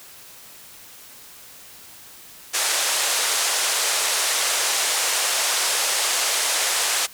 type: band-pass noise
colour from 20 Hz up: white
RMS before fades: -22 dBFS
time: 2.53-7.07 s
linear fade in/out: 20 ms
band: 460 to 9700 Hz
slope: 24 dB/octave
effects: white hiss -44 dBFS RMS until 7.13 s